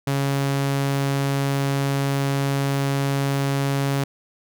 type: tone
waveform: sawtooth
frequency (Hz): 138.59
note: C#3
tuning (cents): 0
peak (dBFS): -16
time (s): 0.07-4.04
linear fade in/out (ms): 5
effects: none